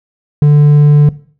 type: tone with hard clipping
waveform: sine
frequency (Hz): 147.2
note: D3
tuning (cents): +4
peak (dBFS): -4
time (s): 0.42-1.09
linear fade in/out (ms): 2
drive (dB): 3
effects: noise-tail reverb RT60 0.5 s tail -19 dB re dry